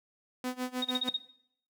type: tone with tremolo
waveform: sawtooth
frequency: 252.2 Hz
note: B3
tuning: 36 cents sharp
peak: -27 dBFS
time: 0.44-1.09 s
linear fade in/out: 2 ms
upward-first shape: sine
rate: 6.5 Hz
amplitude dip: 95%
type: tone bursts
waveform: sine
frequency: 3729 Hz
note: A#7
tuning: in tune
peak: -27 dBFS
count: 6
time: 0.82-1.167 s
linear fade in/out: 5 ms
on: 27 ms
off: 37 ms
effects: noise-tail reverb RT60 0.7 s tail -17 dB re dry